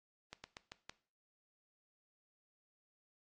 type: slowing click train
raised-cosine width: 0.2 ms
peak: -29 dBFS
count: 5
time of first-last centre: 0.33-0.895 s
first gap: 110 ms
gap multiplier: 1.17
effects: noise-tail reverb RT60 0.4 s tail -18 dB re dry + AAC 32 kbps